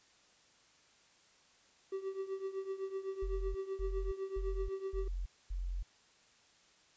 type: tone with tremolo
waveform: triangle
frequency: 386 Hz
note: G4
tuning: 27 cents flat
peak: -32 dBFS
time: 1.92-5.08 s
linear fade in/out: 5 ms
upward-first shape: triangle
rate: 7.9 Hz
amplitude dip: 85%
type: tone bursts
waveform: sine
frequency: 44.51 Hz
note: F1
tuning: 34 cents sharp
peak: -35 dBFS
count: 5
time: 3.22-5.83 s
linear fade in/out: 10 ms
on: 330 ms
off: 240 ms
effects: white hiss -66 dBFS RMS until 6.96 s + resampled to 16000 Hz